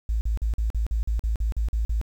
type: tone bursts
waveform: sine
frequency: 55 Hz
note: A1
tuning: in tune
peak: -21 dBFS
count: 12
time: 0.09-2.014 s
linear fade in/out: 0 ms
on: 120 ms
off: 44 ms
effects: 9-bit